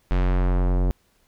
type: tone with low-pass filter sweep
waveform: square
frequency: 45.39 Hz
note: F#1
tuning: 32 cents flat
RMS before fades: -20 dBFS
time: 0.11-0.91 s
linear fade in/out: 0 ms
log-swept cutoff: 3000 to 600 Hz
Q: 0.79
effects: pink hiss -64 dBFS RMS until 1.27 s